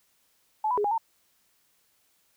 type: tone with pitch steps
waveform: sine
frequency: 862 / 991 / 414 / 821 / 909 Hz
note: A5 / B5 / G#4 / G#5 / A#5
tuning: -36 / +6 / -5 / -20 / -44 cents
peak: -23 dBFS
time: 0.64-0.98 s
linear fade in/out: 5 ms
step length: 68 ms
effects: white hiss -68 dBFS RMS until 2.36 s